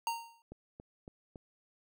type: tone with exponential decay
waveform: square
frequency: 925 Hz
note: A#5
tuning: 14 cents flat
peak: -30 dBFS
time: 0.07-0.42 s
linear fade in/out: 1 ms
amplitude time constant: 76 ms
type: click train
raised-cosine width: 2 ms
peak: -34 dBFS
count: 4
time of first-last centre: 0.52-1.358 s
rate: 3.58 Hz
effects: none